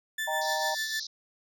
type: tone with tremolo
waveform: 35% pulse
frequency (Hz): 1758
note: A6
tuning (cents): -2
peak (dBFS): -27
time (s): 0.18-1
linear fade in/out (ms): 5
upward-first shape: sine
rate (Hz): 6.7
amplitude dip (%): 55
type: chord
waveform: sine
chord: Eb major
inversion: none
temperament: equal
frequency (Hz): 622.3 / 784 / 932.3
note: Eb5 / G5 / Bb5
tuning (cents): 0 / 0 / 0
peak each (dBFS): -33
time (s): 0.27-0.75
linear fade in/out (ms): 10
type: band-pass noise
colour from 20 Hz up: white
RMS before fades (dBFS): -38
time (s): 0.41-1.07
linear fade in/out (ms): 5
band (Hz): 3800 to 5900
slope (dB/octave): 96
effects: none